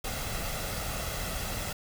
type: noise with comb filter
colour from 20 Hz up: pink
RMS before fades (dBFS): -34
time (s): 0.04-1.73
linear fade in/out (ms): 5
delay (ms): 1.5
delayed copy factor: +0.5
effects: none